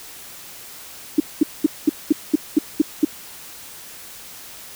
sine tone bursts, 302.4 Hz, D#4, 49 cents flat, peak -9 dBFS, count 9, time 1.18-3.049 s, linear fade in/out 5 ms, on 21 ms, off 210 ms, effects white hiss -39 dBFS RMS until 4.75 s

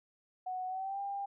sine tone with pitch glide, 740 to 797.7 Hz, F#5 to G5, 0 to +30 cents, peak -35 dBFS, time 0.46-1.26 s, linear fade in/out 10 ms, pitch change +130 cents, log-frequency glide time 0.67-1 s, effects none

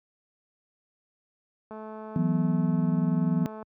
click train, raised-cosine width 1 ms, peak -28 dBFS, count 417, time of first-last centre 1.71-3.627 s, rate 217 Hz
sine chord, E suspended second, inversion none, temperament just, 164.81 / 185.42 / 247.2 Hz, E3 / F#3 / B3, 0 / +4 / +2 cents, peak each -25 / -27 / -28 dBFS, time 2.16-3.46 s, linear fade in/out 0 ms
effects high-pass 80 Hz 12 dB/octave

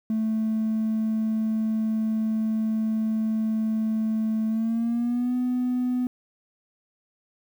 triangle tone with pitch glide, 219.7 to 249.5 Hz, A3 to B3, -2 to +18 cents, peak -19 dBFS, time 0.1-6.07 s, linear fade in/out 2 ms, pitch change +220 cents, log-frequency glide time 4.48-5.35 s, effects tanh soft clip ceiling -18 dBFS + 9-bit

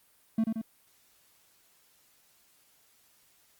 triangle tone with echo, 222.7 Hz, A3, 21 cents sharp, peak -21 dBFS, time 0.38-0.44 s, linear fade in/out 5 ms, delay 88 ms, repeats 2, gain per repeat -4 dB, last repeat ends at 0.616 s, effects white hiss -65 dBFS RMS until 3.59 s + Opus 32 kbps

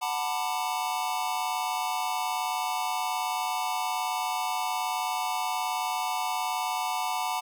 square chord, B minor seventh, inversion second, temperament just, 740.8 / 889 / 987.8 / 1185.3 Hz, F#5 / A5 / B5 / D6, +2 / +18 / 0 / +16 cents, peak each -33 / -33 / -34 / -38 dBFS, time 0.01-7.41 s, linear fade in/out 20 ms, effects none

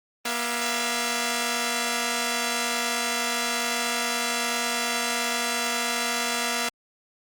5% pulse tone pair together, 238.7 / 675.1 Hz, A#3 / E5, +41 / +41 cents, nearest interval octave + tritone, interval 1800 cents, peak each -16 dBFS, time 0.25-6.69 s, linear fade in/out 5 ms, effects Opus 24 kbps

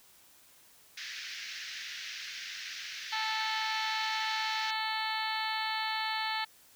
pink band-pass noise, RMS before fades -42 dBFS, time 0.97-4.71 s, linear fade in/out 5 ms, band 1600 to 6000 Hz, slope 48 dB/octave
harmonic tone, 438.4 Hz, A4, 6 cents flat, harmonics 2 / 3 / 4 / 5 / 6 / 7 / 8 / 9 / 10, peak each -35 / -41 / -38 / -40 / -45 / -42 / -44 / -42 / -41 dBFS, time 3.12-6.45 s, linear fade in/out 10 ms
effects white hiss -60 dBFS RMS until 6.75 s

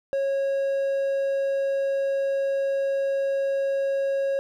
triangle tone, 548 Hz, C#5, 20 cents flat, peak -20 dBFS, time 0.13-4.39 s, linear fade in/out 0 ms, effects none

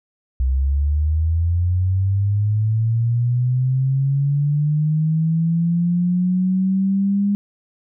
sine linear sweep, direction up, 63.2 to 203.3 Hz, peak -15 dBFS, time 0.4-7.35 s, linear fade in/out 0 ms, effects none

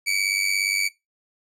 sawtooth tone with amplitude modulation, 2287 Hz, D7, 47 cents flat, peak -14 dBFS, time 0.06-0.89 s, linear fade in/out 20 ms, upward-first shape sine, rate 97.2 Hz, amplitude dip 75%, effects noise-tail reverb RT60 0.2 s tail -19 dB re dry + low-pass 11000 Hz 12 dB/octave

